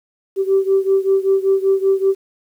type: beating tone pair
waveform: sine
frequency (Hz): 385.8 / 391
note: G4 / G4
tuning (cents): -28 / -4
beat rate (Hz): 5.2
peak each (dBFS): -14 / -16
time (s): 0.36-2.15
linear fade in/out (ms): 50
effects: tanh soft clip ceiling -6 dBFS + 8-bit